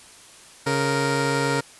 15% pulse tone pair together, 138.59 / 466.2 Hz, C#3 / A#4, 0 / 0 cents, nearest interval octave + major sixth, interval 2100 cents, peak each -17 dBFS, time 0.66-1.61 s, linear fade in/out 10 ms, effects white hiss -47 dBFS RMS until 1.79 s + resampled to 24000 Hz

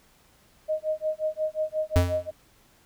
sine tone with tremolo, 622.3 Hz, D#5, in tune, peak -22 dBFS, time 0.68-2.31 s, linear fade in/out 20 ms, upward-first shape sine, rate 5.6 Hz, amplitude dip 100%
square tone with exponential decay, 88.5 Hz, F2, 23 cents sharp, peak -15 dBFS, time 1.96-2.32 s, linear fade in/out 0 ms, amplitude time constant 78 ms
effects pink hiss -60 dBFS RMS until 2.85 s

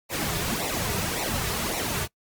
pink noise with flanger, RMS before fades -28 dBFS, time 0.09-2.08 s, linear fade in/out 50 ms, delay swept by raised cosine 0.61 to 3.81 ms, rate 1.8 Hz, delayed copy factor -0.75, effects noise-tail reverb RT60 0.1 s tail -22 dB re dry + Opus 48 kbps

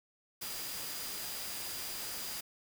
sine tone in noise, 4869 Hz, D#8, 38 cents flat, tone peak -47 dBFS, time 0.41-2.41 s, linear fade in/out 10 ms, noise white, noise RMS -41 dBFS, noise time 0.41-2.41 s, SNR -9 dB, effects none

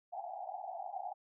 white band-pass noise, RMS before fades -43 dBFS, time 0.12-1.14 s, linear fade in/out 20 ms, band 680 to 810 Hz, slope 96 dB/octave, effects none

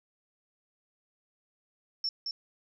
sine tone with echo, 5400 Hz, E8, 41 cents sharp, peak -28 dBFS, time 2.04-2.09 s, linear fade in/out 2 ms, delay 220 ms, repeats 1, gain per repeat -4 dB, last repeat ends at 2.31 s, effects none

